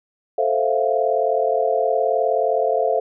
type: chord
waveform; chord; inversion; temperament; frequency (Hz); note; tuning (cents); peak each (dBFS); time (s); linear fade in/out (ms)
sine; F major seventh; first; equal; 440 / 523.3 / 659.3 / 698.5; A4 / C5 / E5 / F5; 0 / 0 / 0 / 0; -22; 0.38-3; 5
effects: none